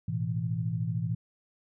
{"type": "chord", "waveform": "sine", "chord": "A suspended second", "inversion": "none", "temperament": "equal", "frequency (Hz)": [110, 123.47, 164.81], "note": ["A2", "B2", "E3"], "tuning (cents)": [0, 0, 0], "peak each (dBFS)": [-32, -33, -32], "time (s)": [0.08, 1.15], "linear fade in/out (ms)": 5, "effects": []}